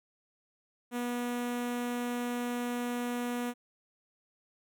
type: tone with notch filter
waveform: sawtooth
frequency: 242.7 Hz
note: B3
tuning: 30 cents flat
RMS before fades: -34 dBFS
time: 0.91-3.54 s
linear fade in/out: 50 ms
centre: 4700 Hz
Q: 1.8
effects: none